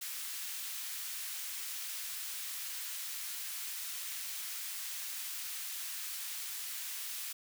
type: high-pass noise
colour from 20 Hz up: white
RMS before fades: -41 dBFS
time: 0.01-7.33 s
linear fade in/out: 10 ms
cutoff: 1600 Hz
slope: 12 dB/octave
effects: none